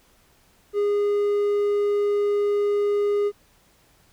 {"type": "tone", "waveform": "triangle", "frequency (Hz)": 410.1, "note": "G#4", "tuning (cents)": -22, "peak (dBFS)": -17, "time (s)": [0.73, 3.32], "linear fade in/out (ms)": 50, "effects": ["pink hiss -59 dBFS RMS until 4.12 s"]}